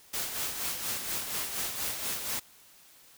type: noise with tremolo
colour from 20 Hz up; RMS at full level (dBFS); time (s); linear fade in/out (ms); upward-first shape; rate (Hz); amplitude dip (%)
white; -32; 0.13-2.4; 10; sine; 4.2; 50
effects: white hiss -57 dBFS RMS until 3.17 s